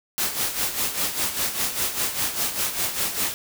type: noise with tremolo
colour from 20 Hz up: white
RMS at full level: -23 dBFS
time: 0.18-3.34 s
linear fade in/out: 0 ms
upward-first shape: sine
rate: 5 Hz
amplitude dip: 65%
effects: none